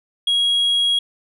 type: tone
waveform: sine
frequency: 3300 Hz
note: G#7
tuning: 12 cents flat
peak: -12 dBFS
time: 0.27-0.99 s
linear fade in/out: 5 ms
effects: tanh soft clip ceiling -14 dBFS